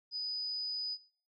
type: tone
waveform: sine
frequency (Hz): 4978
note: D#8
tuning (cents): 0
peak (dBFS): -34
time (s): 0.11-0.98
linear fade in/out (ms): 50
effects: noise-tail reverb RT60 0.5 s tail -20 dB re dry + AAC 64 kbps